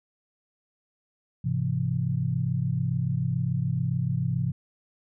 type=chord; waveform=sine; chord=Ab augmented; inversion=none; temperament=equal with one note detuned; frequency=103.83 / 130.81 / 168.76 Hz; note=Ab2 / C3 / E3; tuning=0 / 0 / +41 cents; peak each=-31 / -26 / -29 dBFS; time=1.44-4.52 s; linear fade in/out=10 ms; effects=none